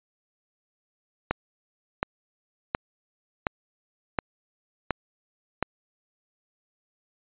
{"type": "click train", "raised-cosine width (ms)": 0.5, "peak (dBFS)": -8, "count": 7, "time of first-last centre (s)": [1.31, 5.627], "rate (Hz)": 1.39, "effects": ["resampled to 8000 Hz"]}